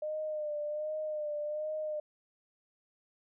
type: tone with vibrato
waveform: sine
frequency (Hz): 606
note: D#5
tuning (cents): -46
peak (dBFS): -33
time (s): 0.02-2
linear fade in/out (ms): 5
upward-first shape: sine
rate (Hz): 1.3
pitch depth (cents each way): 38
effects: none